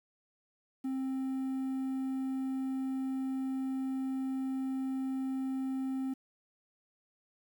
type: tone with quantisation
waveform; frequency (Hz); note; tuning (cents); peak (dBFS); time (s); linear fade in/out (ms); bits
triangle; 264; C4; +16; -30; 0.84-6.14; 10; 10
effects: none